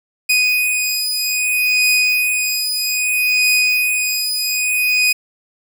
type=beating tone pair; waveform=sawtooth; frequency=2489 / 2489.62 Hz; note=D#7 / D#7; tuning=0 / 0 cents; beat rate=0.62 Hz; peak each=-14 dBFS; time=0.29-5.13 s; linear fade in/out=10 ms; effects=none